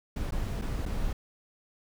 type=noise with dropouts; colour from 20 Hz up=brown; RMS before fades=-31 dBFS; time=0.16-1.13 s; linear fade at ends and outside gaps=5 ms; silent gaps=0.309-0.321 / 0.615-0.619 / 0.856-0.86 s; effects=none